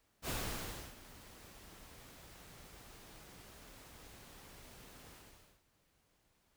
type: noise with ADSR envelope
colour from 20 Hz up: pink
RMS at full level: -38 dBFS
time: 0.22-5.63 s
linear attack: 62 ms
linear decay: 660 ms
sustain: -18 dB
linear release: 510 ms
effects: pink hiss -75 dBFS RMS until 6.56 s